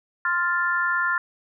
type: chord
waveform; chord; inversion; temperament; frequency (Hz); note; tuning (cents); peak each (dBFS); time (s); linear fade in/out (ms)
sine; F major; second; equal; 1046.5 / 1396.9 / 1760; C6 / F6 / A6; 0 / 0 / 0; -27 / -23 / -25; 0.25-1.18; 2
effects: none